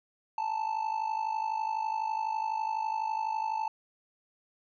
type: tone with amplitude modulation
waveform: triangle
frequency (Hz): 880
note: A5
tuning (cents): 0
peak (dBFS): -24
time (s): 0.38-3.68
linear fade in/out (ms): 2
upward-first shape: sine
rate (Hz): 52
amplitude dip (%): 75
effects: resampled to 16000 Hz